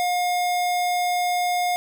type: tone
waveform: square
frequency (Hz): 714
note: F5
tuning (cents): +38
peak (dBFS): -21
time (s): 0-1.76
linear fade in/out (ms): 0
effects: none